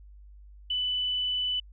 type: tone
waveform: sine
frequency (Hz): 2990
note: F#7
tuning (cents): +17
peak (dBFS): -26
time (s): 0.7-1.6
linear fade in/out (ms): 5
effects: added 50 Hz sine -47 dBFS peak until 1.72 s